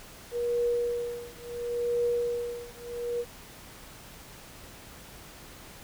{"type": "tone with tremolo", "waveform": "sine", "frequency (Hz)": 478.2, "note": "A#4", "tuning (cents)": 44, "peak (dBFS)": -23, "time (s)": [0.31, 3.25], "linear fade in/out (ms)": 50, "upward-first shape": "triangle", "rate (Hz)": 0.72, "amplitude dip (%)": 100, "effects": ["pink hiss -48 dBFS RMS until 5.83 s"]}